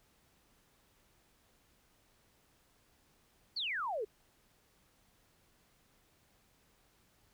sine exponential sweep, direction down, 4698 to 392 Hz, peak -34 dBFS, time 3.56-4.05 s, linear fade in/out 10 ms, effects pink hiss -70 dBFS RMS until 7.33 s

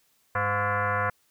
sine tone with frequency modulation, 205.9 Hz, G#3, 15 cents flat, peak -23 dBFS, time 0.35-1.1 s, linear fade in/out 5 ms, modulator 307 Hz, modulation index 5.2, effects white hiss -67 dBFS RMS until 1.3 s

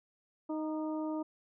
harmonic tone with a mistuned harmonic, 311.1 Hz, D#4, in tune, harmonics 1 / 2 / 3 / 4, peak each -34 / -41 / -44 / -50 dBFS, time 0.49-1.23 s, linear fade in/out 10 ms, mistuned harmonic 4, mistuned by -30 cents, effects none

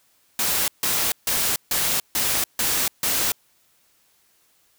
white noise bursts, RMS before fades -22 dBFS, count 7, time 0.39-3.32 s, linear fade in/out 2 ms, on 290 ms, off 150 ms, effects white hiss -62 dBFS RMS until 4.78 s

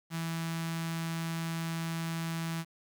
sawtooth tone with notch filter, 164.81 Hz, E3, in tune, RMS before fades -35 dBFS, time 0.1-2.65 s, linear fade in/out 50 ms, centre 460 Hz, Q 0.67, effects 10-bit

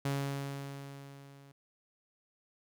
sawtooth tone with level ramp, 139.2 Hz, C#3, 8 cents sharp, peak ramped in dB -26 to -51 dBFS, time 0.05-1.52 s, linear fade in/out 5 ms, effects none

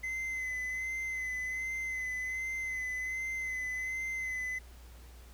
triangle tone with vibrato, 2043 Hz, C7, 42 cents flat, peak -32 dBFS, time 0.03-4.59 s, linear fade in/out 10 ms, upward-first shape sine, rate 1.3 Hz, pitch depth 28 cents each way, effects added 60 Hz sine -50 dBFS peak until 5.33 s + pink hiss -59 dBFS RMS until 5.33 s

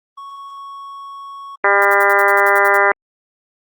triangle tone, 1108.7 Hz, C#6, in tune, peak -28 dBFS, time 0.17-1.56 s, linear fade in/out 10 ms
harmonic tone, 200 Hz, G3, 35 cents sharp, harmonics 2 / 3 / 4 / 5 / 6 / 7 / 8 / 9 / 10, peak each -19 / -19 / -19 / -19 / -19 / -19 / -19 / -19 / -19 dBFS, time 1.64-2.92 s, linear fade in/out 2 ms
violet noise bursts, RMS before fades -30 dBFS, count 11, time 1.82-2.768 s, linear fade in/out 0 ms, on 28 ms, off 64 ms
effects Opus 24 kbps

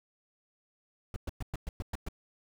brown noise bursts, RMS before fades -34 dBFS, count 8, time 1.14-2.086 s, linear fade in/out 2 ms, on 22 ms, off 110 ms, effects none

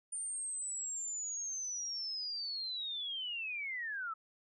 sine linear sweep, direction down, 9030 to 1273 Hz, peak -37 dBFS, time 0.12-4.14 s, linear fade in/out 10 ms, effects none

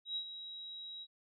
sine tone with ADSR envelope, 3844 Hz, B7, 48 cents flat, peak -34 dBFS, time 0.05-1.07 s, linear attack 110 ms, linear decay 77 ms, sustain -10 dB, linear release 50 ms, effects none

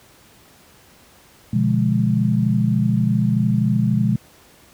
sine chord, B diminished seventh, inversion none, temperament equal, 123.47 / 146.83 / 174.61 / 207.7 Hz, B2 / D3 / F3 / Ab3, 0 / 0 / 0 / 0 cents, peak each -19 / -24 / -22 / -19 dBFS, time 1.53-4.16 s, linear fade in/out 5 ms, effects pink hiss -50 dBFS RMS until 4.73 s + high-pass 60 Hz 12 dB/octave

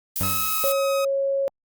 violet noise, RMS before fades -25 dBFS, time 0.16-0.72 s, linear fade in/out 0 ms
25% pulse tone with exponential decay, 95.7 Hz, G2, 41 cents flat, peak -19 dBFS, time 0.21-0.66 s, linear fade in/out 0 ms, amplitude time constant 96 ms
sawtooth tone with pitch glide, 1285 to 1264.4 Hz, E6 to D#6, -45 to +27 cents, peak -23 dBFS, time 0.23-1.05 s, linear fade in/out 5 ms, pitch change -28 cents, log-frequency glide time 0.39-0.93 s
sine tone, 549 Hz, C#5, 17 cents flat, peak -20 dBFS, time 0.64-1.48 s, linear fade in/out 0 ms
effects Opus 48 kbps

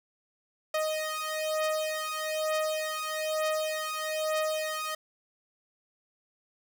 sawtooth beating tone pair, 622.3 / 623.4 Hz, D#5 / D#5, 0 / +3 cents, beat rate 1.1 Hz, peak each -28 dBFS, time 0.74-4.95 s, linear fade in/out 5 ms, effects none

